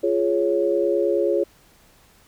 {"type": "chord", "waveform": "sine", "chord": "Db major", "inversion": "first", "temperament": "just", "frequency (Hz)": [346.5, 415.8, 554.4], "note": ["F4", "Ab4", "Db5"], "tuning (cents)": [-14, 2, 0], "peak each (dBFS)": -22, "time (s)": [0.03, 1.44], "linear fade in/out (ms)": 10, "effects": ["pink hiss -55 dBFS RMS until 2.27 s"]}